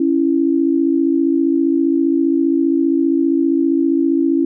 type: tone pair together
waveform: sine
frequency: 277 / 332.1 Hz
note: C#4 / E4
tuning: -1 / +13 cents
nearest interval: minor third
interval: 314 cents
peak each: -15 dBFS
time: 0-4.45 s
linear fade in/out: 5 ms
effects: none